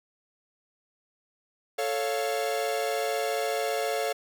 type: chord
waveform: 45% pulse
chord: A augmented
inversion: none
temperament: equal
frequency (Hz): 440 / 554.4 / 698.5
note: A4 / C#5 / E#5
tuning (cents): 0 / 0 / 0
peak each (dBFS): -31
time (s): 1.78-4.13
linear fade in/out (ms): 10
effects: none